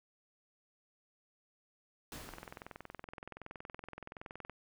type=noise with exponential decay; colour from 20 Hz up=pink; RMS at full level=-45 dBFS; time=2.12-3.04 s; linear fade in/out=1 ms; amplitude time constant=200 ms
type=click train; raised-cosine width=0.5 ms; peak=-30 dBFS; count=48; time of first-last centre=2.29-4.497 s; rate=21.3 Hz
effects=none